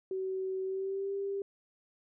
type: tone with pitch glide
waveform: sine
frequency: 378.6 to 396 Hz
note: F#4 to G4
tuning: +40 to +18 cents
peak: -32 dBFS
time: 0.11-1.42 s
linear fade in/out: 2 ms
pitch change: +78 cents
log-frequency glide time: 0.63-1.13 s
effects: none